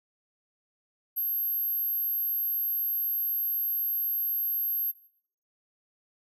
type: tone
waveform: sine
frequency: 12544 Hz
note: G9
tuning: in tune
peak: -26 dBFS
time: 1.16-4.92 s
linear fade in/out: 20 ms
effects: noise-tail reverb RT60 0.6 s tail -19 dB re dry